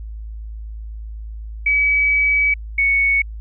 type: tone pair in turn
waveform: sine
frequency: 2281 / 2220 Hz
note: C#7 / C#7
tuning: +49 / +2 cents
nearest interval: unison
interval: 47 cents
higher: first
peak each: -13 dBFS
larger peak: neither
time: 1.66-2.54 / 2.78-3.22 s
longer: first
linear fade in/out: 5 ms
effects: added 54 Hz sine -28 dBFS peak until 3.4 s